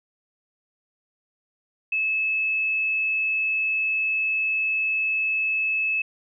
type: tone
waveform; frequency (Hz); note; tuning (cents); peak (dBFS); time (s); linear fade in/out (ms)
sine; 2600; E7; -24; -21; 1.92-6.02; 5
effects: none